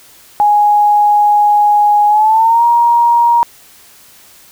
sine tone with pitch glide, 830.6 to 943.1 Hz, G#5 to A#5, 0 to +20 cents, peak -6 dBFS, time 0.4-3.43 s, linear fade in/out 0 ms, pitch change +220 cents, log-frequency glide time 2.08-2.64 s, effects white hiss -42 dBFS RMS until 4.51 s

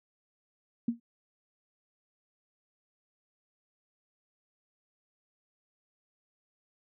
sine tone with exponential decay, 234.3 Hz, A#3, 9 cents sharp, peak -22 dBFS, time 0.88-1 s, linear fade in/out 5 ms, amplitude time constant 24 ms, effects none

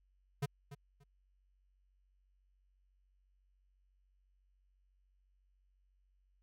square tone with echo, 141.2 Hz, C#3, 32 cents sharp, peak -33 dBFS, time 0.42-0.46 s, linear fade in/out 10 ms, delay 290 ms, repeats 2, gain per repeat -14 dB, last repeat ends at 1.04 s, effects added 47 Hz sine -70 dBFS peak until 6.42 s + AAC 64 kbps

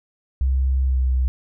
sine tone with pitch glide, 65.8 to 64.11 Hz, C2 to C2, +10 to -35 cents, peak -16 dBFS, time 0.41-1.28 s, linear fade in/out 0 ms, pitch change -45 cents, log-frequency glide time 0.86-0.98 s, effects none

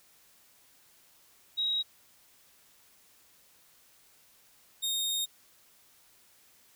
sine / sawtooth tone pair in turn, 3816 / 3701 Hz, A#7 / A#7, +40 / -13 cents, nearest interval minor second, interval 53 cents, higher first, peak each -27 / -26 dBFS, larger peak second, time 1.57-1.83 / 4.82-5.26 s, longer second, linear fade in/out 20 ms, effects white hiss -62 dBFS RMS until 6.75 s

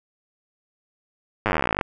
slowing click train, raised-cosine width 0.5 ms, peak -6 dBFS, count 25, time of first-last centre 1.46-1.812 s, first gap 9 ms, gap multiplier 1.04, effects none

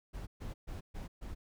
brown noise bursts, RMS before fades -42 dBFS, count 5, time 0.13-1.35 s, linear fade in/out 20 ms, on 140 ms, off 130 ms, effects none

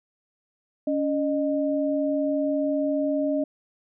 sine tone pair together, 281.7 / 613 Hz, C#4 / D#5, +28 / -26 cents, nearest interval octave + minor second, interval 1346 cents, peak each -24 / -25 dBFS, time 0.87-3.44 s, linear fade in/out 5 ms, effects none

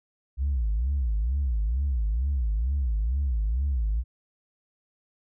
sine tone with vibrato, 60.7 Hz, B1, 29 cents flat, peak -21 dBFS, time 0.37-4.04 s, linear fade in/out 50 ms, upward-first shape sine, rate 2.2 Hz, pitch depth 280 cents each way, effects tanh soft clip ceiling -20 dBFS

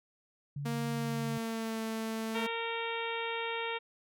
sine tone, 142.7 Hz, D3, 49 cents flat, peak -35 dBFS, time 0.56-1.38 s, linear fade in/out 5 ms
sawtooth tone with pitch glide, 233.1 to 222.6 Hz, A#3 to A3, 0 to +20 cents, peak -30 dBFS, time 0.65-2.47 s, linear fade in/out 10 ms, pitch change -80 cents, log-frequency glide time 0.89-1.81 s
harmonic tone, 460 Hz, A#4, 23 cents flat, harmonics 1 / 2 / 3 / 4 / 5 / 6 / 7 / 8, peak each -38 / -39 / -43 / -44 / -41 / -43 / -45 / -46 dBFS, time 2.34-3.79 s, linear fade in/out 20 ms
effects none

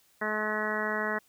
harmonic tone, 213.7 Hz, G#3, 50 cents sharp, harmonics 1 / 2 / 3 / 4 / 5 / 6 / 7 / 8 / 9, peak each -37 / -36 / -36 / -40 / -37 / -40 / -36 / -36 / -35 dBFS, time 0.21-1.19 s, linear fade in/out 10 ms, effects white hiss -65 dBFS RMS until 1.28 s

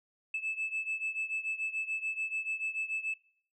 sine beating tone pair, 2616 / 2622.9 Hz, E7 / E7, -14 / -9 cents, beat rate 6.9 Hz, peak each -33 / -35 dBFS, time 0.34-3.14 s, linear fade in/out 5 ms, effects noise-tail reverb RT60 0.5 s tail -19 dB re dry + tanh soft clip ceiling -28 dBFS

